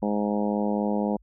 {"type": "harmonic tone", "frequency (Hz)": 103.83, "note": "G#2", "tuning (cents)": 0, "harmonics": [2, 3, 4, 5, 6, 7, 8, 9], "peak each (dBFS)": [-25, -32, -33, -31, -35, -36, -35, -39], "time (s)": [0.02, 1.17], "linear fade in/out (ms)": 10, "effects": ["added 50 Hz sine -54 dBFS peak until 1.22 s"]}